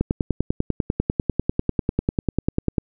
click train, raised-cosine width 3 ms, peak -6 dBFS, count 29, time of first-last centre 0.01-2.782 s, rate 10.1 Hz, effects none

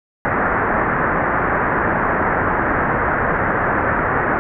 white low-pass noise, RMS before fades -18 dBFS, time 0.25-4.39 s, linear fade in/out 0 ms, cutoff 1800 Hz, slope 48 dB/octave, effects none

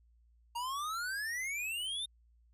square exponential sweep, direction up, 928 to 3677 Hz, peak -36 dBFS, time 0.55-2.06 s, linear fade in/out 10 ms, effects added 58 Hz sine -63 dBFS peak until 2.53 s + resampled to 32000 Hz

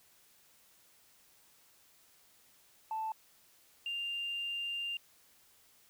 sine tone pair in turn, 880 / 2794 Hz, A5 / F7, 0 / 0 cents, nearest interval octave + minor sixth, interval 2000 cents, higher second, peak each -33 / -34 dBFS, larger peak first, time 2.91-3.12 / 3.86-4.97 s, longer second, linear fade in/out 2 ms, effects tanh soft clip ceiling -30 dBFS + white hiss -65 dBFS RMS until 5.89 s

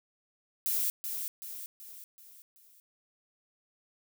violet noise with echo, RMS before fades -30 dBFS, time 0.66-0.9 s, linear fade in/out 0 ms, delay 380 ms, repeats 5, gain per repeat -6 dB, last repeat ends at 2.8 s, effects none

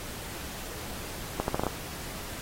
accelerating click train, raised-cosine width 1 ms, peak -13 dBFS, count 6, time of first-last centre 1.4-1.667 s, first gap 81 ms, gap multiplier 0.79, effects pink hiss -40 dBFS RMS until 2.41 s + AAC 48 kbps

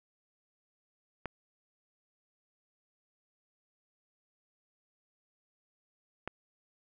clicks, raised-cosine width 0.5 ms, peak -21 dBFS, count 2, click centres 1.257 / 6.276 s, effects none

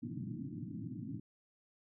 pink band-pass noise, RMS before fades -43 dBFS, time 0.02-1.2 s, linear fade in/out 5 ms, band 100 to 320 Hz, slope 96 dB/octave, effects none

